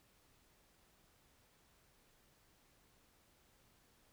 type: silence
effects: pink hiss -71 dBFS RMS until 4.12 s